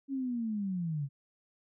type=linear sweep; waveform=sine; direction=down; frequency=278.2 to 134.5 Hz; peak=-31 dBFS; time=0.08-1.09 s; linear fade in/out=50 ms; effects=none